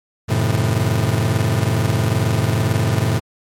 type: chord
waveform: 40% pulse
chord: F# diminished seventh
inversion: none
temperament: just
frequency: 92.5 / 111 / 133.2 / 159.84 Hz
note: F#2 / A2 / C3 / Eb3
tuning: 0 / +16 / +31 / +47 cents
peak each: -22 / -17 / -21 / -23 dBFS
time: 0.28-3.2 s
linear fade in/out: 20 ms
effects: MP3 64 kbps